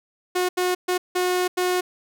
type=tone bursts at uneven times; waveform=sawtooth; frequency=362.5 Hz; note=F#4; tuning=35 cents flat; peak=-16 dBFS; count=5; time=0.35-0.49 / 0.57-0.75 / 0.88-0.98 / 1.15-1.48 / 1.57-1.81 s; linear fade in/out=10 ms; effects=none